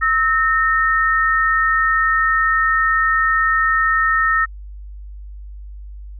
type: tone pair together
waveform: sine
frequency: 1300 / 1832.1 Hz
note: E6 / A#6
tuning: -24 / -30 cents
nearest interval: tritone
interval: 594 cents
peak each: -16 dBFS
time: 0.01-4.46 s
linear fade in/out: 20 ms
effects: added 50 Hz sine -31 dBFS peak until 6.19 s